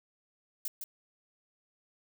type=noise with echo; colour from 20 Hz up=violet; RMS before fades=-35 dBFS; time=0.65-0.68 s; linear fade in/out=2 ms; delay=160 ms; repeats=1; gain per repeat=-5 dB; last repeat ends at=0.84 s; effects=none